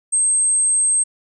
sine tone, 8372 Hz, C9, in tune, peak -11 dBFS, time 0.12-1.04 s, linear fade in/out 20 ms, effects tanh soft clip ceiling -13 dBFS

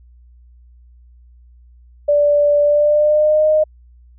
sine tone with pitch glide, 584 to 616.9 Hz, D5 to D#5, -10 to -15 cents, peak -10 dBFS, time 2.08-3.64 s, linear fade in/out 10 ms, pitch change +95 cents, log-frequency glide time 2.62-3.47 s, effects added 60 Hz sine -43 dBFS peak until 4.18 s

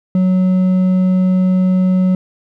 triangle tone with hard clipping, 185 Hz, F#3, in tune, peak -11 dBFS, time 0.15-2.15 s, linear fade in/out 2 ms, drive 7 dB, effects none

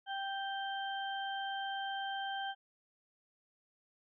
harmonic tone, 784 Hz, G5, in tune, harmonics 1 / 2 / 4, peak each -38 / -42 / -44 dBFS, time 0.06-2.55 s, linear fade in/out 50 ms, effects none

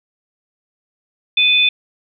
sine tone pair together, 2489 / 3520 Hz, D#7 / A7, 0 / 0 cents, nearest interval tritone, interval 600 cents, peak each -13 dBFS, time 1.37-1.69 s, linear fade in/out 5 ms, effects none

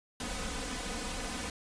pink noise with comb filter, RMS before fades -37 dBFS, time 0.2-1.5 s, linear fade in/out 2 ms, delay 4 ms, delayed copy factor +1, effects resampled to 22050 Hz

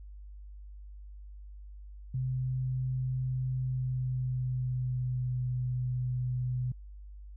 sine tone with pitch glide, 128.8 to 125.64 Hz, C3 to B2, -27 to +30 cents, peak -29 dBFS, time 2.14-6.72 s, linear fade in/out 5 ms, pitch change -43 cents, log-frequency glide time 3.47-5.42 s, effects added 50 Hz sine -44 dBFS peak until 7.36 s

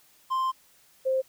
triangle / sine tone pair in turn, 1046.5 / 525.4 Hz, C6 / C5, 0 / +7 cents, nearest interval octave, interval 1193 cents, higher first, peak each -22 dBFS, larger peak neither, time 0.3-0.52 / 1.05-1.22 s, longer first, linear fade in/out 20 ms, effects white hiss -60 dBFS RMS until 1.28 s

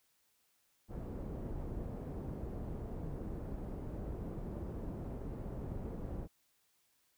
pink low-pass noise, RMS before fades -42 dBFS, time 0.88-6.28 s, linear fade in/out 50 ms, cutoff 460 Hz, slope 12 dB/octave, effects white hiss -75 dBFS RMS until 7.17 s

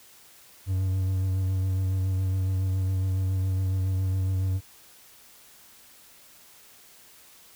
triangle tone with vibrato, 94.2 Hz, F#2, 32 cents sharp, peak -21 dBFS, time 0.66-4.61 s, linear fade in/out 50 ms, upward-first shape sine, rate 7.2 Hz, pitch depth 23 cents each way, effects white hiss -53 dBFS RMS until 7.55 s

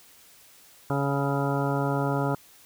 harmonic tone with a mistuned harmonic, 139.9 Hz, C#3, 16 cents sharp, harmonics 1 / 2 / 3 / 4 / 5 / 6 / 7 / 9 / 10, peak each -27 / -30 / -32 / -33 / -34 / -35 / -35 / -37 / -37 dBFS, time 0.9-2.35 s, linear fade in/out 2 ms, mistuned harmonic 10, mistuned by -15 cents, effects white hiss -54 dBFS RMS until 2.65 s

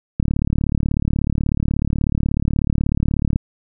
click train, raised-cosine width 5 ms, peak -6 dBFS, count 116, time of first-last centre 0.2-3.359 s, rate 36.4 Hz, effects none

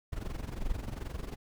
brown noise with amplitude modulation, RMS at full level -33 dBFS, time 0.12-1.36 s, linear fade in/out 10 ms, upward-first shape sine, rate 22.5 Hz, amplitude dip 80%, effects none

